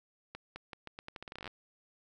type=accelerating click train; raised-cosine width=0.3 ms; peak=-27 dBFS; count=18; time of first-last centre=0.35-1.477 s; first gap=210 ms; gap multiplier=0.82; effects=none

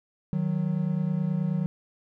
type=tone pair together; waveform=triangle; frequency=155.57 / 185 Hz; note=D#3 / F#3; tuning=0 / 0 cents; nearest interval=minor third; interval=300 cents; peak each=-25 dBFS; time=0.33-1.66 s; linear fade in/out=0 ms; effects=none

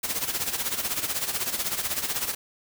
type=noise with tremolo; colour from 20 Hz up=white; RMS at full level=-26 dBFS; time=0.03-2.35 s; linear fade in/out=10 ms; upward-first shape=sine; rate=16 Hz; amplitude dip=70%; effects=none

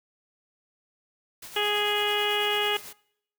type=noise with tremolo; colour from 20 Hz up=white; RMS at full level=-41 dBFS; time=1.42-2.93 s; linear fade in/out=5 ms; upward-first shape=triangle; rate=9.1 Hz; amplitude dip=50%
type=harmonic tone; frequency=415.3 Hz; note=G#4; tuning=in tune; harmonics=1 / 2 / 3 / 4 / 5 / 6 / 7 / 8; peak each=-29 / -31 / -35 / -33 / -35 / -34 / -29 / -33 dBFS; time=1.56-2.77 s; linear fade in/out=5 ms
effects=noise-tail reverb RT60 0.7 s tail -23 dB re dry

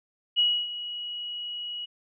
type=tone with ADSR envelope; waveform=sine; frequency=2912 Hz; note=F#7; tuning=28 cents flat; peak=-18 dBFS; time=0.36-1.86 s; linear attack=30 ms; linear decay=280 ms; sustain=-14 dB; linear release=17 ms; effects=none

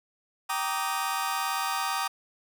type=chord; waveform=sawtooth; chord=Eb major seventh; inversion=first; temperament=just; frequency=777.8 / 933.4 / 1166.7 / 1244.5 Hz; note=G5 / Bb5 / D6 / Eb6; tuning=-14 / +2 / -12 / 0 cents; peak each=-29 dBFS; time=0.49-2.08 s; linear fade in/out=10 ms; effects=none

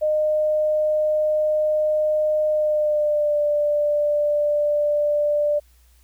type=tone with pitch glide; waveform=sine; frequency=612 to 590.5 Hz; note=D#5 to D5; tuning=-29 to +9 cents; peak=-17 dBFS; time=0.01-5.6 s; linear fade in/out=20 ms; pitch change=-62 cents; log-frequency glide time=2.49-3.38 s; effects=added 60 Hz sine -52 dBFS peak until 6.03 s + white hiss -61 dBFS RMS until 6.03 s

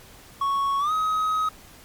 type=tone with pitch glide; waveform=triangle; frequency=1108.7 to 1266.2 Hz; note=C#6 to D#6; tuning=0 to +30 cents; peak=-19 dBFS; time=0.41-1.49 s; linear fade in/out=5 ms; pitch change=+230 cents; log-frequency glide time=0.79-0.92 s; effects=pink hiss -48 dBFS RMS until 1.84 s + MP3 96 kbps

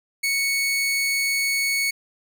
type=tone; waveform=sawtooth; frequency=2217 Hz; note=C#7; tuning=in tune; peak=-17 dBFS; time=0.23-1.91 s; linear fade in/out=10 ms; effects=none

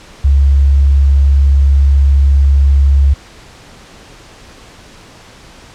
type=tone; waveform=sine; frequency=69.3 Hz; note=C#2; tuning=in tune; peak=-5 dBFS; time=0.24-3.14 s; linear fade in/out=10 ms; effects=pink hiss -38 dBFS RMS until 5.74 s + low-pass 7000 Hz 12 dB/octave

